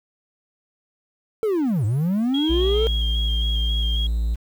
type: linear two-way sweep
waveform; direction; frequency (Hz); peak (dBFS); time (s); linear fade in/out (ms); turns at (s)
triangle; down then up; 455.8 to 98 to 455.8; -16; 1.43-2.87; 0; 1.85
type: tone with vibrato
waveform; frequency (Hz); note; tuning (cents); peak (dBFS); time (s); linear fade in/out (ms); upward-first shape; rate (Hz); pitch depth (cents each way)
sine; 3251; G#7; -38; -25; 2.34-4.07; 5; square; 3.7; 22
type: tone with pitch glide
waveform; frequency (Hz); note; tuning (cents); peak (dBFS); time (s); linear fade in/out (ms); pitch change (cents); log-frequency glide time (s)
triangle; 60 to 56.63; B1 to A#1; -49 to -49; -17; 2.49-4.36; 20; -100; 2.65-3.02
effects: tanh soft clip ceiling -9 dBFS + 8-bit